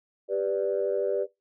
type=chord; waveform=sine; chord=G major; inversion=none; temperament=equal with one note detuned; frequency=394.3 / 493.9 / 587.3 Hz; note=G4 / B4 / D5; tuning=+10 / 0 / 0 cents; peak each=-28 dBFS; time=0.28-1.27 s; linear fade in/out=50 ms; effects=noise-tail reverb RT60 0.2 s tail -19 dB re dry + tanh soft clip ceiling -16 dBFS